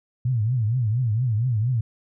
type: tone with vibrato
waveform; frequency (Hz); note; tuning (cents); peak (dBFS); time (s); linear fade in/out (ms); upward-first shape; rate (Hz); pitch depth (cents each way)
sine; 116.54; A#2; 0; -19; 0.25-1.81; 5; triangle; 4.3; 230
effects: none